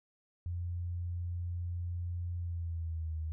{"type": "tone with pitch glide", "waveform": "sine", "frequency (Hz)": [87.31, 79.14], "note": ["F2", "D#2"], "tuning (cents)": [0, 30], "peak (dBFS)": -34, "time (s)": [0.46, 3.32], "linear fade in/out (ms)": 0, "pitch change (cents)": -170, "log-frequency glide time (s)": [2.37, 3.17], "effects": []}